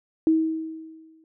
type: tone with exponential decay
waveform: sine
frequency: 320 Hz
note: D#4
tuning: 49 cents sharp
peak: -14 dBFS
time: 0.27-1.24 s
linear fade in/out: 1 ms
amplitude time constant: 210 ms
effects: none